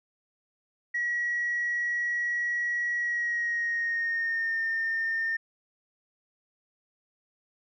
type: tone with pitch glide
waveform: sine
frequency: 1918 to 1814.5 Hz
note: A#6 to A#6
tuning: +49 to -47 cents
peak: -25 dBFS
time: 0.94-5.37 s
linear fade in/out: 10 ms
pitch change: -96 cents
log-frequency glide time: 2.97-4.62 s
effects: tanh soft clip ceiling -22 dBFS